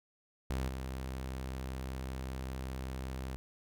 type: tone with level steps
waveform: sawtooth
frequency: 65.2 Hz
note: C2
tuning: 5 cents flat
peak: -29 / -34 dBFS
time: 0.5-3.36 s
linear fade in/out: 0 ms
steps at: 0.68 s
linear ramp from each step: 10 ms
effects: none